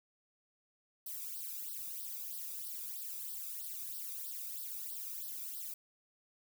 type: noise with flanger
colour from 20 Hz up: violet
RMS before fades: -43 dBFS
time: 1.06-5.74 s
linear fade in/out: 5 ms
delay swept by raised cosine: 0.21 to 0.85 ms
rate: 3.1 Hz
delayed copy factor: +0.95
effects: none